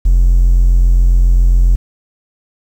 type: tone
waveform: triangle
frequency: 43.68 Hz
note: F1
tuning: 1 cent sharp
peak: -3 dBFS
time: 0.05-1.76 s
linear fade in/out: 10 ms
effects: tanh soft clip ceiling 0 dBFS + 7-bit